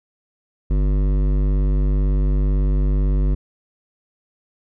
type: tone with hard clipping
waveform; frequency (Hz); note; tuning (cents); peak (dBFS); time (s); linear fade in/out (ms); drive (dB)
sine; 49; G1; 0; -17; 0.7-3.35; 10; 14
effects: none